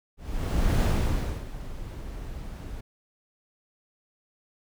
brown noise with ADSR envelope, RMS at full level -20 dBFS, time 0.17-2.81 s, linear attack 630 ms, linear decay 640 ms, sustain -17 dB, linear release 9 ms, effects none

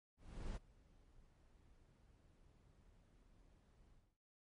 brown noise with ADSR envelope, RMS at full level -45 dBFS, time 0.17-4.18 s, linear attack 390 ms, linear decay 22 ms, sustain -23 dB, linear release 270 ms, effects MP3 48 kbps

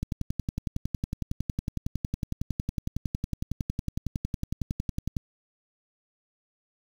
click train, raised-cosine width 5 ms, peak -16 dBFS, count 57, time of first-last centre 0.03-5.168 s, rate 10.9 Hz, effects 7-bit

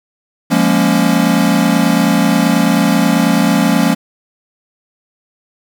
square chord, Bb minor seventh, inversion second, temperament equal with one note detuned, 174.61 / 204.6 / 233.1 / 277.2 Hz, F3 / Ab3 / Bb3 / Db4, 0 / -26 / 0 / 0 cents, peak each -16 dBFS, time 0.5-3.95 s, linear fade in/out 20 ms, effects 7-bit

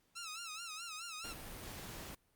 10% pulse tone with vibrato, 1318.5 Hz, E6, in tune, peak -35 dBFS, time 0.15-1.34 s, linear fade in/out 20 ms, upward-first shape sine, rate 4.7 Hz, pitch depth 110 cents each way
pink noise, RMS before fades -48 dBFS, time 1.24-2.15 s, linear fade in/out 5 ms
effects pink hiss -75 dBFS RMS until 2.35 s + Opus 48 kbps

